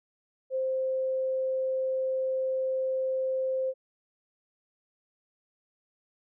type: tone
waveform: sine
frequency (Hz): 523.3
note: C5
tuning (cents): 0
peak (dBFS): -26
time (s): 0.5-3.74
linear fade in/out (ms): 50
effects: none